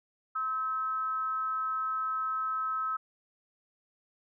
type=tone with frequency modulation; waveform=sine; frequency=1292 Hz; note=E6; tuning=35 cents flat; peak=-29 dBFS; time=0.35-2.97 s; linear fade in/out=10 ms; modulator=262 Hz; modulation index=0.29; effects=none